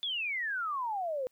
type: exponential sweep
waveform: sine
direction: down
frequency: 3517 to 493.9 Hz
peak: -31 dBFS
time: 0.03-1.27 s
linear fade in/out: 0 ms
effects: white hiss -74 dBFS RMS until 1.31 s